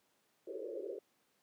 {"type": "band-pass noise", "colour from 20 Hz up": "pink", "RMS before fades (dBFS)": -43, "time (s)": [0.47, 0.99], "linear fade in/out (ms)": 2, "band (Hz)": [340, 550], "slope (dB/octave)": 96, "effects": ["pink hiss -75 dBFS RMS until 1.42 s", "high-pass 200 Hz 12 dB/octave"]}